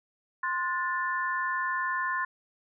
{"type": "chord", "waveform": "sine", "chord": "F# diminished", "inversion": "second", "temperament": "equal with one note detuned", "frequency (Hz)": [1046.5, 1450.4, 1760], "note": ["C6", "F#6", "A6"], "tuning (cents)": [0, -35, 0], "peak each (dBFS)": [-30, -35, -31], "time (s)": [0.43, 2.25], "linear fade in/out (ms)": 5, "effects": []}